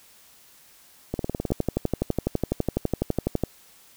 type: two click trains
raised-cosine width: 2 ms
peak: -13 / -9 dBFS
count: 8 / 24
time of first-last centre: 1.14-1.505 / 1.52-3.437 s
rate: 19.2 / 12 Hz
effects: white hiss -54 dBFS RMS until 3.96 s